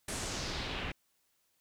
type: noise with low-pass filter sweep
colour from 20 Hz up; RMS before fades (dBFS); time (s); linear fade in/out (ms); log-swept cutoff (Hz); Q
pink; -38; 0.08-0.92; 5; 9900 to 2400; 2.1
effects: white hiss -75 dBFS RMS until 1.6 s